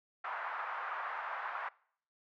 white band-pass noise, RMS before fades -40 dBFS, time 0.24-1.69 s, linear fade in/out 5 ms, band 800 to 1500 Hz, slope 24 dB/octave, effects noise-tail reverb RT60 0.6 s tail -23 dB re dry

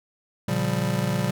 square chord, G half-diminished seventh, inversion first, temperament just, 117.6 / 141.12 / 176.4 / 196 Hz, Bb2 / Db3 / F3 / G3, +16 / +31 / +18 / 0 cents, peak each -29 dBFS, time 0.48-1.31 s, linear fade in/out 5 ms, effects none

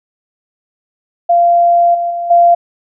sine tone with level steps, 691 Hz, F5, 19 cents flat, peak -6 / -13 / -16 / -4 dBFS, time 1.29-2.55 s, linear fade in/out 10 ms, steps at 1.94 / 2.1 / 2.3 s, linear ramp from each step 10 ms, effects none

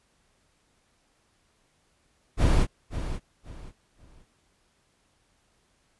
brown noise with echo, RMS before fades -20 dBFS, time 2.37-2.67 s, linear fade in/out 50 ms, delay 530 ms, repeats 3, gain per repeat -11 dB, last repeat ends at 4.26 s, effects pink hiss -68 dBFS RMS until 5.99 s + resampled to 24000 Hz

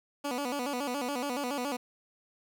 15% pulse tone with vibrato, 265.7 Hz, C4, 27 cents sharp, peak -25 dBFS, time 0.24-1.77 s, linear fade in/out 10 ms, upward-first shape square, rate 7.1 Hz, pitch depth 130 cents each way, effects none

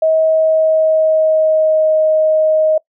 sine tone with pitch glide, 637 to 625.7 Hz, D#5 to D#5, +41 to +10 cents, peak -9 dBFS, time 0.02-2.78 s, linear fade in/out 5 ms, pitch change -31 cents, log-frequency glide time 0.23-1.94 s, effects noise-tail reverb RT60 0.1 s tail -23 dB re dry

